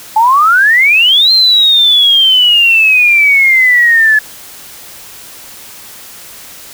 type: exponential two-way sweep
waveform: sine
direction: up then down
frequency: 852 to 4186 to 1708 Hz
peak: -4 dBFS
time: 0.16-4.19 s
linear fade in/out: 5 ms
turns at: 1.32 s
effects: white hiss -32 dBFS RMS until 6.73 s